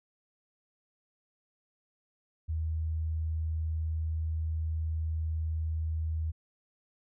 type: tone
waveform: sine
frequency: 79.7 Hz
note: D#2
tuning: 42 cents sharp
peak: -29 dBFS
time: 2.48-6.32 s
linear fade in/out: 20 ms
effects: none